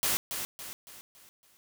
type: noise with echo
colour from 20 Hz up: white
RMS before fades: -28 dBFS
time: 0.03-0.17 s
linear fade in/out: 0 ms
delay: 280 ms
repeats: 5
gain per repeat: -7 dB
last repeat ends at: 1.57 s
effects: none